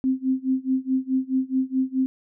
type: tone with tremolo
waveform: sine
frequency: 261.6 Hz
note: C4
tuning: in tune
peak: -17 dBFS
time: 0.04-2.06 s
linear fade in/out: 0 ms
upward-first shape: sine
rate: 4.7 Hz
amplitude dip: 95%
effects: none